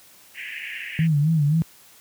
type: band-pass noise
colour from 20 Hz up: pink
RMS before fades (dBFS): -34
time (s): 0.34-1.08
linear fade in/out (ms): 50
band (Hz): 1700 to 2900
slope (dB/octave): 96
type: tone with vibrato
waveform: sine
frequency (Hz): 153.4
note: D#3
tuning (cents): -24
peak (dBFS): -16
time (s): 0.99-1.62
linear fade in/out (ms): 0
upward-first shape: sine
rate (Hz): 3.8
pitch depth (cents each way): 120
effects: white hiss -51 dBFS RMS until 2 s + high-pass 60 Hz 12 dB/octave